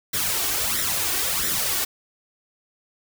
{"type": "noise with flanger", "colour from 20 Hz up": "white", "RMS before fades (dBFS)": -24, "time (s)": [0.13, 1.85], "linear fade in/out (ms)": 10, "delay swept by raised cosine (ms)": [0.53, 2.73], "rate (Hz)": 1.5, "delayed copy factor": 0.65, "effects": []}